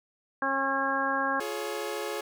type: harmonic tone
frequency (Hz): 271.6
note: C#4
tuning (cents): -35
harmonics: 1 / 2 / 3 / 4 / 5 / 6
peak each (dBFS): -35 / -34 / -33 / -30 / -36 / -30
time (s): 0.42-1.4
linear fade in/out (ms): 2
type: chord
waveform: sawtooth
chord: Db major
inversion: first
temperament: equal with one note detuned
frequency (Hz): 349.2 / 423.1 / 554.4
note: F4 / Ab4 / Db5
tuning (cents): 0 / +32 / 0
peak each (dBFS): -34 / -30 / -33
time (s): 1.4-2.21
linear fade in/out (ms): 5
effects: none